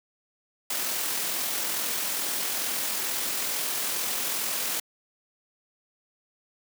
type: noise with amplitude modulation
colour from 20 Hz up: white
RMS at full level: -28 dBFS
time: 0.7-4.8 s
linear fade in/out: 5 ms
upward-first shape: sine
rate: 42.3 Hz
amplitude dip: 25%
effects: high-pass 200 Hz 12 dB/octave